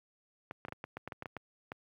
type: clicks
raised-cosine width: 0.5 ms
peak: -25 dBFS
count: 12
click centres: 0.511 / 0.651 / 0.684 / 0.724 / 0.841 / 0.97 / 1.076 / 1.122 / 1.224 / 1.258 / 1.367 / 1.719 s
effects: high-pass 80 Hz 12 dB/octave + 11-bit